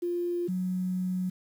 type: tone pair in turn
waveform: sine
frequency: 349.2 / 183.6 Hz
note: F4 / F#3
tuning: 0 / -13 cents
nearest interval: major seventh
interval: 1113 cents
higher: first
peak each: -27 dBFS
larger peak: neither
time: 0.02-0.48 / 0.48-1.3 s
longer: second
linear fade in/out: 10 ms
effects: 9-bit